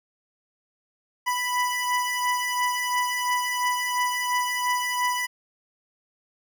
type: beating tone pair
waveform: 25% pulse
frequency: 987.8 / 990.7 Hz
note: B5 / B5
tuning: 0 / +5 cents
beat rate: 2.9 Hz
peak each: -21 / -25 dBFS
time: 1.26-5.27 s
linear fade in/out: 20 ms
effects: none